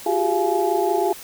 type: tone cluster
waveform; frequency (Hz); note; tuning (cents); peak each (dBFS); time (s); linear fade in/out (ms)
sine; 352.4 / 382.7 / 408.5 / 691 / 847; F4 / G4 / G#4 / F5 / G#5; +16 / -42 / -29 / -19 / +34; -24; 0.06-1.13; 5
effects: white hiss -39 dBFS RMS until 1.23 s